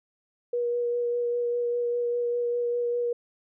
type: tone with vibrato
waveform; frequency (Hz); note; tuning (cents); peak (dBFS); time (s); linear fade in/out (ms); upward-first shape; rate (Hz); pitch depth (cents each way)
sine; 480; B4; -49; -24; 0.53-3.13; 5; sine; 5; 12
effects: none